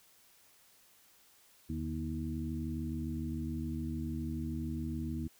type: harmonic tone with a mistuned harmonic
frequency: 79.7 Hz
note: D#2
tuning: 42 cents sharp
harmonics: 1 / 2 / 3 / 4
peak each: -39 / -41 / -39 / -42 dBFS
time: 1.69-5.28 s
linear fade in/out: 10 ms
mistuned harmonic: 2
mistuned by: -81 cents
effects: white hiss -64 dBFS RMS until 5.39 s